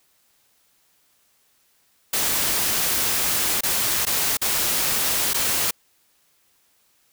white noise with dropouts, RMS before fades -22 dBFS, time 2.13-5.71 s, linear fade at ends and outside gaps 5 ms, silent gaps 3.609-3.633 / 4.053-4.066 / 4.371-4.415 / 5.334-5.343 s, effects white hiss -63 dBFS RMS until 7.12 s

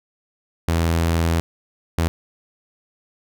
sawtooth tone bursts at uneven times, 83.1 Hz, E2, 15 cents sharp, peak -13 dBFS, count 2, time 0.68-1.4 / 1.98-2.08 s, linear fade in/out 0 ms, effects none

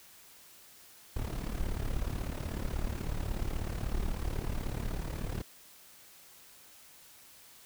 brown noise with amplitude modulation, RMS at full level -31 dBFS, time 1.16-5.42 s, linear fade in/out 5 ms, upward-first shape sine, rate 36.3 Hz, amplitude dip 75%, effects white hiss -56 dBFS RMS until 7.65 s

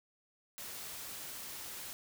white noise, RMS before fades -45 dBFS, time 0.58-1.93 s, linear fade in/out 0 ms, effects none

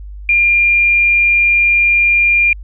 sine tone, 2400 Hz, D7, 37 cents sharp, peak -8 dBFS, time 0.29-2.53 s, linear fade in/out 2 ms, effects added 50 Hz sine -27 dBFS peak until 2.63 s

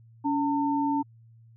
sine tone pair together, 283.5 / 900.1 Hz, C#4 / A5, +39 / +39 cents, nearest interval octave + minor sixth, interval 2000 cents, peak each -25 / -27 dBFS, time 0.24-1.03 s, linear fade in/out 20 ms, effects added 114 Hz sine -51 dBFS peak until 1.56 s

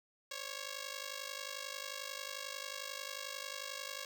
5% pulse ring-modulated tone, 551 Hz, C#5, 11 cents flat, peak -27 dBFS, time 0.31-4.05 s, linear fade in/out 2 ms, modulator 25.6 Hz, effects none

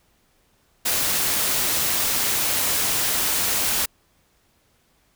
white noise, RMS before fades -22 dBFS, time 0.85-3.86 s, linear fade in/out 10 ms, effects pink hiss -63 dBFS RMS until 5.15 s

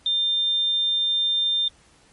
sine tone, 3600 Hz, A7, 39 cents sharp, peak -19 dBFS, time 0.06-1.68 s, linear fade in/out 2 ms, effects pink hiss -56 dBFS RMS until 2.12 s + MP3 48 kbps

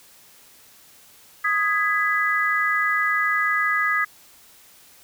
sine chord, G# minor, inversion second, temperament just, 1245.9 / 1661.2 / 1993.5 Hz, D#6 / G#6 / B6, +2 / 0 / +16 cents, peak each -23 dBFS, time 1.44-4.05 s, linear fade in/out 10 ms, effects white hiss -51 dBFS RMS until 5.03 s

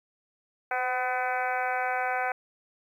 harmonic tone with a mistuned harmonic, 252.1 Hz, B3, 36 cents sharp, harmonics 2 / 3 / 4 / 5 / 6 / 7 / 8 / 9 / 10, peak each -36 / -29 / -38 / -38 / -32 / -41 / -39 / -38 / -44 dBFS, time 0.71-2.32 s, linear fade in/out 2 ms, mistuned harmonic 2, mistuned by +24 cents, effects 10-bit

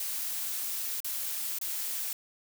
blue noise with dropouts, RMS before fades -34 dBFS, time 0-2.13 s, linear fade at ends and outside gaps 2 ms, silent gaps 1.004-1.045 / 1.587-1.613 s, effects none

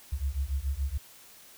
sine beating tone pair, 65.41 / 72.41 Hz, C2 / D2, 0 / -24 cents, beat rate 7 Hz, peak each -31 dBFS, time 0.12-0.98 s, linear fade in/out 10 ms, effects white hiss -53 dBFS RMS until 1.57 s

